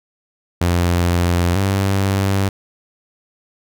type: tone pair in turn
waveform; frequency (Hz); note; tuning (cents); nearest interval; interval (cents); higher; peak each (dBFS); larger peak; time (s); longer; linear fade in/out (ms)
sawtooth; 87.31 / 97.55; F2 / G2; 0 / -8; major second; 192; second; -10 / -11; first; 0.61-1.55 / 1.55-2.49; neither; 5
effects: none